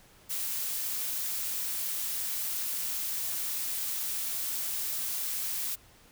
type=noise; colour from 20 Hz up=blue; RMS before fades=-33 dBFS; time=0.29-5.76 s; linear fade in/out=20 ms; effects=pink hiss -58 dBFS RMS until 6.11 s